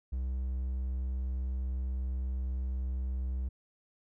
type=tone; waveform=triangle; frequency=64.1 Hz; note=C2; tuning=35 cents flat; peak=-29 dBFS; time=0.12-3.49 s; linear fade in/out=10 ms; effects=none